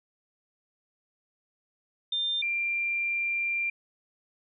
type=tone pair in turn; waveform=sine; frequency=3600 / 2377 Hz; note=A7 / D7; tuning=+39 / +20 cents; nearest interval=perfect fifth; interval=719 cents; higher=first; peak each=-26 dBFS; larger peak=neither; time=2.12-2.42 / 2.42-3.7 s; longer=second; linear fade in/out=5 ms; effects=none